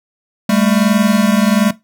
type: tone pair together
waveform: square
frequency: 199.9 / 221.1 Hz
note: G3 / A3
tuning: +34 / +9 cents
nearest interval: major second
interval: 175 cents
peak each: -14 dBFS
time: 0.49-1.71 s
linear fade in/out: 5 ms
effects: noise-tail reverb RT60 0.2 s tail -18 dB re dry